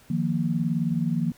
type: chord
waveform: sine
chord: Eb suspended second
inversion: none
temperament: just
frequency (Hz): 155.56 / 175.01 / 233.3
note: Eb3 / F3 / Bb3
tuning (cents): 0 / +4 / +2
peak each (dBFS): -27 / -26 / -27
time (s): 0.1-1.32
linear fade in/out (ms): 5
effects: pink hiss -55 dBFS RMS until 1.37 s